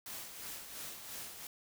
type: noise with tremolo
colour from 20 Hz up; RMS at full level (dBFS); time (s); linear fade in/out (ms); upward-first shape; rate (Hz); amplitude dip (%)
white; -44; 0.06-1.47; 2; sine; 2.9; 50
effects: none